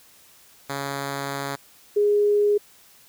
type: tone pair in turn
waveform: 5% pulse / sine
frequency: 139.4 / 413.2 Hz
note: C#3 / G#4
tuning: +10 / -9 cents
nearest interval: octave + perfect fifth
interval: 1881 cents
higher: second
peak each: -16 dBFS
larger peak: neither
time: 0.69-1.56 / 1.96-2.58 s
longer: first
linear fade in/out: 10 ms
effects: white hiss -53 dBFS RMS until 3.08 s